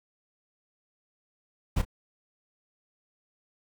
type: noise with echo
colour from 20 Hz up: brown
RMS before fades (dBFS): -24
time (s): 1.76-1.82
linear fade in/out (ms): 10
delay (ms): 31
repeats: 1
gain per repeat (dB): -14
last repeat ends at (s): 1.851
effects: none